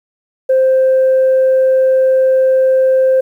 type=tone; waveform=sine; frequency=523.3 Hz; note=C5; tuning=in tune; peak=-6 dBFS; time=0.49-3.21 s; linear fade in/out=10 ms; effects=tanh soft clip ceiling -5 dBFS + 8-bit